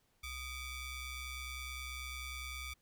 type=ring-modulated tone; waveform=sawtooth; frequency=1174.7 Hz; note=D6; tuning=in tune; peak=-35 dBFS; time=0.23-2.74 s; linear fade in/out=10 ms; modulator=1110 Hz; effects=pink hiss -75 dBFS RMS until 2.81 s